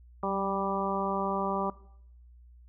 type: harmonic tone with a mistuned harmonic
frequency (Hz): 196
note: G3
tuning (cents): 0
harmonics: 1 / 2 / 3 / 4 / 5 / 6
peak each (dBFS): -35 / -35 / -35 / -35 / -35 / -35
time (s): 0.23-1.7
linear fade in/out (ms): 2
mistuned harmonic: 1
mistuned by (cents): -28
effects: noise-tail reverb RT60 0.7 s tail -19 dB re dry + added 60 Hz sine -51 dBFS peak until 2.68 s